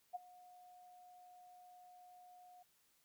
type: tone with ADSR envelope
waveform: sine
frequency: 722 Hz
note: F#5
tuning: 43 cents flat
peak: -38 dBFS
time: 0.13-2.63 s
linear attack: 23 ms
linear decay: 19 ms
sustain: -20 dB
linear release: 8 ms
effects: white hiss -75 dBFS RMS until 3.04 s